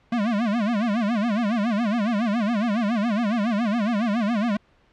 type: tone with vibrato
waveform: square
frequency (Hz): 220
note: A3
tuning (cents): 0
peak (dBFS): -21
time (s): 0.12-4.57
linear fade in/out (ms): 5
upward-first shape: sine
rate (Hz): 7.2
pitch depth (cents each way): 180
effects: pink hiss -60 dBFS RMS until 4.92 s + low-pass 3000 Hz 12 dB/octave